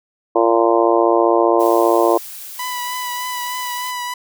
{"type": "harmonic tone", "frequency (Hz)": 115.2, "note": "A#2", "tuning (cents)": -20, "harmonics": [3, 4, 5, 6, 7, 8, 9], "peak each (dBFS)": [-16, -18, -18, -19, -25, -22, -21], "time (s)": [0.35, 2.18], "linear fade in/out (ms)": 10}
{"type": "noise", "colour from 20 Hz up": "blue", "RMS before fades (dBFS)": -33, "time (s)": [1.59, 3.92], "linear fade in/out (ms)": 20}
{"type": "tone with vibrato", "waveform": "sawtooth", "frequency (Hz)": 990, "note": "B5", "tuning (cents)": 4, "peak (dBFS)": -19, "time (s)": [2.59, 4.14], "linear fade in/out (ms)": 5, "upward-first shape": "triangle", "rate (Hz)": 3.3, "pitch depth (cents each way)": 25}
{"effects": []}